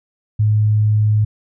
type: tone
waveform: sine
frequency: 106.6 Hz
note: G#2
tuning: 46 cents sharp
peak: -11 dBFS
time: 0.39-1.25 s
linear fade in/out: 10 ms
effects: none